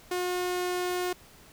sawtooth tone, 360.1 Hz, F#4, 47 cents flat, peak -24 dBFS, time 0.11-1.13 s, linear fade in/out 5 ms, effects pink hiss -54 dBFS RMS until 1.52 s

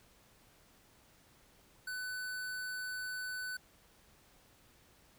square tone, 1500 Hz, F#6, 23 cents sharp, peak -39 dBFS, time 1.87-3.57 s, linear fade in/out 5 ms, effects pink hiss -65 dBFS RMS until 5.18 s

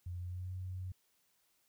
sine tone with pitch glide, 88.6 to 92.31 Hz, F2 to F#2, +25 to -4 cents, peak -39 dBFS, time 0.06-0.92 s, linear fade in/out 5 ms, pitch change +71 cents, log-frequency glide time 0.19-0.52 s, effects white hiss -75 dBFS RMS until 1.68 s

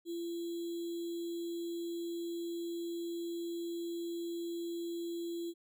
sine tone with sample-and-hold, 340 Hz, F4, 46 cents flat, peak -36 dBFS, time 0.05-5.54 s, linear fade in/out 50 ms, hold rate 3675 Hz, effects none

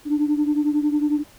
sine beating tone pair, 294.2 / 305.2 Hz, D4 / D#4, +3 / -33 cents, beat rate 11 Hz, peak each -18 / -22 dBFS, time 0.05-1.24 s, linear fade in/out 50 ms, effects tanh soft clip ceiling -12 dBFS + pink hiss -50 dBFS RMS until 1.38 s

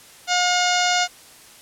harmonic tone, 717 Hz, F5, 45 cents sharp, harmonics 1 / 2 / 3 / 4 / 5 / 6 / 7 / 8 / 9 / 10, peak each -21 / -24 / -26 / -27 / -28 / -29 / -29 / -30 / -31 / -31 dBFS, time 0.27-1.08 s, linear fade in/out 50 ms, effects white hiss -46 dBFS RMS until 1.61 s + low-pass 11000 Hz 12 dB/octave

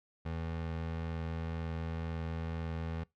25% pulse tone, 82 Hz, E2, 9 cents flat, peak -32 dBFS, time 0.25-3.04 s, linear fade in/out 10 ms, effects noise-tail reverb RT60 0.2 s tail -24 dB re dry + low-pass 3000 Hz 12 dB/octave

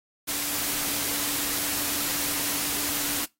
sine tone in noise, 289.2 Hz, D4, 27 cents flat, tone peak -39 dBFS, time 0.27-3.26 s, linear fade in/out 20 ms, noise white, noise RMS -28 dBFS, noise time 0.27-3.26 s, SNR -14 dB, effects noise-tail reverb RT60 0.2 s tail -23 dB re dry + AAC 48 kbps

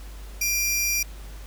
sawtooth tone pair together, 2393 / 5739 Hz, D7 / F8, +32 / +46 cents, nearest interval octave + minor third, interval 1514 cents, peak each -22 dBFS, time 0.41-1.03 s, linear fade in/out 5 ms, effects added 50 Hz sine -37 dBFS peak until 1.46 s + pink hiss -48 dBFS RMS until 1.46 s

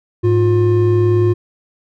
triangle tone pair together, 105.67 / 354.8 Hz, G#2 / F4, +30 / +27 cents, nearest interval octave + major sixth, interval 2097 cents, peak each -11 dBFS, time 0.23-1.34 s, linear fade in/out 20 ms, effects none

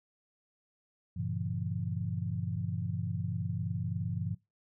sine chord, G diminished seventh, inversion none, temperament just, 98 / 117.6 / 141.12 / 169.34 Hz, G2 / Bb2 / Db3 / Fb3, 0 / +16 / +31 / +47 cents, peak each -36 / -38 / -39 / -37 dBFS, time 1.16-4.35 s, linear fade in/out 10 ms, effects noise-tail reverb RT60 0.2 s tail -20 dB re dry

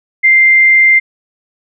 sine tone, 2093 Hz, C7, in tune, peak -4 dBFS, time 0.23-1 s, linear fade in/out 20 ms, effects none

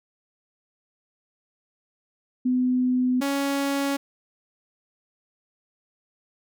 sine / sawtooth tone pair in turn, 252.2 / 278.7 Hz, B3 / C#4, +36 / +9 cents, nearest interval major second, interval 173 cents, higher second, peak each -19 dBFS, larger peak neither, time 2.45-3.21 / 3.21-3.97 s, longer neither, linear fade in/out 10 ms, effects none

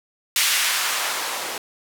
blue noise with band-pass filter sweep, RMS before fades -23 dBFS, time 0.36-1.58 s, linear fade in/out 2 ms, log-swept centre 2400 to 480 Hz, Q 0.86, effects none

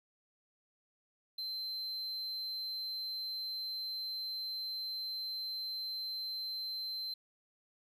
triangle tone, 4100 Hz, C8, 36 cents flat, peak -36 dBFS, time 1.38-7.14 s, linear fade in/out 5 ms, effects none

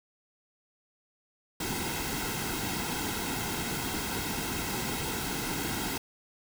pink noise with comb filter, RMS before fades -33 dBFS, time 1.6-5.98 s, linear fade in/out 5 ms, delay 1.7 ms, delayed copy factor -0.65, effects none

